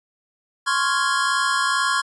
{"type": "chord", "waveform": "square", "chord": "Db major seventh", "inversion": "third", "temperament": "equal", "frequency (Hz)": [1046.5, 1108.7, 1396.9, 1661.2], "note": ["C6", "Db6", "F6", "Ab6"], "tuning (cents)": [0, 0, 0, 0], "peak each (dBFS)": -25, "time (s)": [0.66, 2.02], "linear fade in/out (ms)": 20, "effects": ["resampled to 24000 Hz"]}